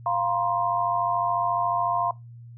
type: chord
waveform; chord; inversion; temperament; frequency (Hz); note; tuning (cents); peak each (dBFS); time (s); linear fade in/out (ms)
sine; F suspended fourth; none; equal with one note detuned; 698.5 / 952.5 / 1046.5; F5 / Bb5 / C6; 0 / +37 / 0; -26; 0.06-2.11; 2
effects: noise-tail reverb RT60 0.2 s tail -20 dB re dry + added 118 Hz sine -41 dBFS peak until 2.57 s